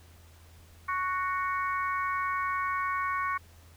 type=harmonic tone; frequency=370 Hz; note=F#4; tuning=in tune; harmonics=3 / 4 / 5 / 6; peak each=-29 / -36 / -38 / -38 dBFS; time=0.88-3.38 s; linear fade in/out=10 ms; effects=added 83 Hz sine -53 dBFS peak until 3.76 s + pink hiss -59 dBFS RMS until 3.76 s